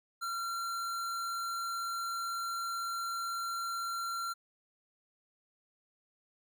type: tone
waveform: square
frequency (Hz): 1369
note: F6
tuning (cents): -35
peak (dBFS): -35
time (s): 0.21-4.34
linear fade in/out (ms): 20
effects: none